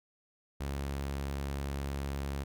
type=tone; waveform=sawtooth; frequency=69.5 Hz; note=C#2; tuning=5 cents sharp; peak=-30 dBFS; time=0.6-2.44 s; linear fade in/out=10 ms; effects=none